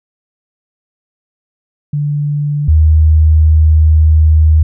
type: tone pair in turn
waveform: sine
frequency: 146.4 / 78.18 Hz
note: D3 / D#2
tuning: -5 / +9 cents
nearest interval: major seventh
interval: 1086 cents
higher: first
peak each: -12 / -4 dBFS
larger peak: second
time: 1.93-2.68 / 2.68-4.63 s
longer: second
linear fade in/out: 5 ms
effects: none